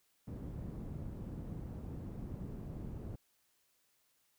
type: low-pass noise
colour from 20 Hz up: white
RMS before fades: -44 dBFS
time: 0.27-3.16 s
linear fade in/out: 10 ms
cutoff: 190 Hz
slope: 12 dB/octave
effects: white hiss -75 dBFS RMS until 4.38 s